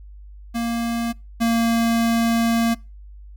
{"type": "tone pair in turn", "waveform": "square", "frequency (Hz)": [233.1, 230.6], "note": ["A#3", "A#3"], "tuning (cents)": [0, -19], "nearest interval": "unison", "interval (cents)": 19, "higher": "first", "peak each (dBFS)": [-22, -17], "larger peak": "second", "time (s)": [[0.54, 1.13], [1.4, 2.75]], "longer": "second", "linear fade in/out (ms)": 20, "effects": ["noise-tail reverb RT60 0.3 s tail -26 dB re dry", "added 50 Hz sine -38 dBFS peak until 3.36 s"]}